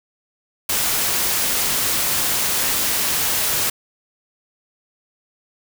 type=noise; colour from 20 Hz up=white; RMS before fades=-20 dBFS; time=0.69-3.7 s; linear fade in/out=5 ms; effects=none